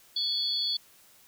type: tone cluster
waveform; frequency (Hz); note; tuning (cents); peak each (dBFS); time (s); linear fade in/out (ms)
sine; 3421 / 4358 / 4571; A7 / C#8 / D8; -49 / -30 / -48; -31; 0.16-0.77; 5
effects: white hiss -58 dBFS RMS until 1.27 s